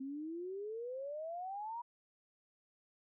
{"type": "exponential sweep", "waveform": "sine", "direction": "up", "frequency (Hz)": [261.6, 969], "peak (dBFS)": -40, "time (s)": [0, 1.82], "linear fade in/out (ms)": 10, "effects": []}